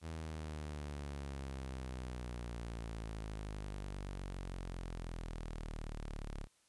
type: exponential sweep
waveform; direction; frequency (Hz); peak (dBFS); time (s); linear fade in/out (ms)
sawtooth; down; 81.8 to 35.04; -38; 0.01-6.48; 50
effects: white hiss -72 dBFS RMS until 6.68 s + resampled to 24000 Hz